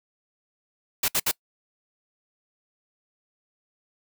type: noise bursts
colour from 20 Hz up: white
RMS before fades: -23 dBFS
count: 3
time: 1.03-1.314 s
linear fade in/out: 5 ms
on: 52 ms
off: 64 ms
effects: noise-tail reverb RT60 0.1 s tail -25 dB re dry